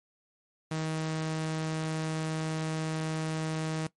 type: tone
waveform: sawtooth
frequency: 158.3 Hz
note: D#3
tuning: 30 cents sharp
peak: -26 dBFS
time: 0.71-3.87 s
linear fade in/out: 5 ms
effects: noise-tail reverb RT60 0.1 s tail -18 dB re dry + MP3 48 kbps